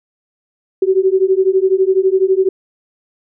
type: beating tone pair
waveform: sine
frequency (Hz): 374.1 / 386.1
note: F#4 / G4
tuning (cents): +19 / -26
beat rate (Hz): 12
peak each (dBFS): -13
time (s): 0.82-2.49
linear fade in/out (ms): 5
effects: none